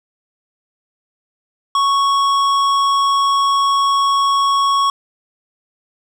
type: tone with hard clipping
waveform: triangle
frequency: 1108.7 Hz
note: C#6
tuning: in tune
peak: -14 dBFS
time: 1.75-4.9 s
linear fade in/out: 2 ms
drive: 15 dB
effects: none